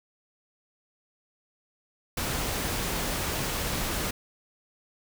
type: noise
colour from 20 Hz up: pink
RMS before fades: -30 dBFS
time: 2.17-4.11 s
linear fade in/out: 5 ms
effects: none